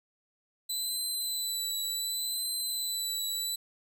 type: tone with vibrato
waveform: 20% pulse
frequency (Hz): 4000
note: B7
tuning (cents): +21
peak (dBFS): -25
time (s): 0.69-3.56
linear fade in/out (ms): 10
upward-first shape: triangle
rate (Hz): 0.68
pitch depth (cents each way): 32
effects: none